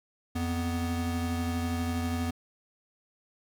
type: tone pair together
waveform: square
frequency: 86.4 / 246.9 Hz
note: F2 / B3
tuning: -18 / 0 cents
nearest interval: octave + tritone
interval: 1818 cents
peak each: -32 / -32 dBFS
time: 0.35-2.31 s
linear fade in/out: 10 ms
effects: none